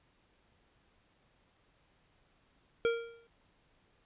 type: tone with exponential decay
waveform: square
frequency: 464.4 Hz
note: A#4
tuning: 7 cents flat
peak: -25 dBFS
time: 2.85-3.27 s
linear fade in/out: 0 ms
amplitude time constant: 90 ms
effects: pink hiss -70 dBFS RMS until 4.05 s + resampled to 8000 Hz